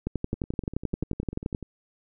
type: two click trains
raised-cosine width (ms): 3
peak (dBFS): -23 / -14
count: 14 / 18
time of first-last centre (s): 0.34-1.627 / 0.07-1.548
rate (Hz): 10.1 / 11.5
effects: none